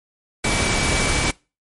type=tone in noise; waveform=sine; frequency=2300 Hz; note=D7; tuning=37 cents flat; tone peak=-26 dBFS; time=0.44-1.31 s; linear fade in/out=5 ms; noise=pink; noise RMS=-20 dBFS; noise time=0.44-1.31 s; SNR=-9 dB; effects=noise-tail reverb RT60 0.3 s tail -24 dB re dry + MP3 48 kbps